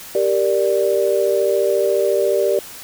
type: chord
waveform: sine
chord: G minor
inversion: none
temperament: equal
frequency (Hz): 392 / 466.2 / 587.3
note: G4 / Bb4 / D5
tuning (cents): 0 / 0 / 0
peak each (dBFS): -18 / -20 / -18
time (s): 0.15-2.59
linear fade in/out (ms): 2
effects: white hiss -36 dBFS RMS until 2.83 s